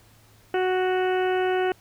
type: harmonic tone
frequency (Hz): 370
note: F#4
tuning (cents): 0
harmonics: 1 / 2 / 3 / 4 / 5 / 6 / 7 / 8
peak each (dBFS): -22 / -27 / -39 / -32 / -37 / -42 / -40 / -40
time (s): 0.54-1.72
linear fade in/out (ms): 2
effects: added 108 Hz sine -57 dBFS peak until 1.8 s + pink hiss -57 dBFS RMS until 1.8 s